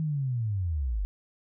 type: linear sweep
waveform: sine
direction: down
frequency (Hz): 160.8 to 44.48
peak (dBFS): -26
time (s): 0-1.05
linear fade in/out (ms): 0
effects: none